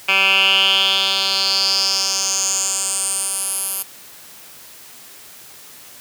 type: tone with band-pass filter sweep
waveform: 10% pulse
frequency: 193.5 Hz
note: G3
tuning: 22 cents flat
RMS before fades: -18 dBFS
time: 0.08-3.83 s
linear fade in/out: 10 ms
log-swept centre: 2400 to 12000 Hz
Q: 5.2
effects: white hiss -41 dBFS RMS until 6 s + high-pass 80 Hz 12 dB/octave